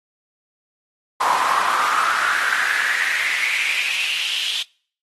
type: noise with high-pass filter sweep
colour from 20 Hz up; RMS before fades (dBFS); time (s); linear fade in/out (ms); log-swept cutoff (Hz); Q
brown; -21; 1.2-4.63; 10; 970 to 3300; 6
effects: noise-tail reverb RT60 0.5 s tail -26 dB re dry + AAC 32 kbps